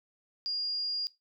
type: tone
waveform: sine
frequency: 4831 Hz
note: D8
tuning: 48 cents sharp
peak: -30 dBFS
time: 0.46-1.07 s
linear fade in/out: 0 ms
effects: noise-tail reverb RT60 0.2 s tail -18 dB re dry